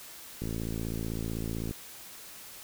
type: click train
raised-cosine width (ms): 3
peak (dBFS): -22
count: 73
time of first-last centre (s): 0.42-1.71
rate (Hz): 55.8
effects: white hiss -47 dBFS RMS until 2.63 s